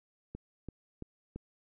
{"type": "click train", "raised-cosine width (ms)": 3, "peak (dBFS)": -28, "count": 4, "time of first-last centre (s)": [0.35, 1.36], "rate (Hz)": 2.97, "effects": []}